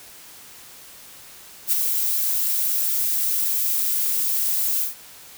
violet noise with ADSR envelope, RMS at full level -17 dBFS, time 1.67-4.95 s, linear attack 54 ms, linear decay 12 ms, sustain -5 dB, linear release 140 ms, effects white hiss -44 dBFS RMS until 5.37 s

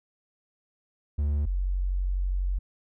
triangle / sine tone pair in turn, 72.9 / 46.11 Hz, D2 / F#1, -12 / -5 cents, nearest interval minor sixth, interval 793 cents, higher first, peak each -21 / -24 dBFS, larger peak first, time 1.18-1.46 / 1.46-2.59 s, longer second, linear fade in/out 10 ms, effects none

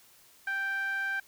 sawtooth tone with band-pass filter, 784 Hz, G5, in tune, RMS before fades -32 dBFS, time 0.47-1.2 s, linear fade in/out 5 ms, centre 1700 Hz, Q 9.6, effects white hiss -59 dBFS RMS until 1.27 s

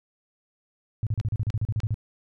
sine tone bursts, 108.6 Hz, A2, 22 cents flat, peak -22 dBFS, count 13, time 1.03-1.943 s, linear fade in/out 0 ms, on 37 ms, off 36 ms
click train, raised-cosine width 0.2 ms, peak -21 dBFS, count 3, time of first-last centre 1.2-1.802 s, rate 3.32 Hz
effects none

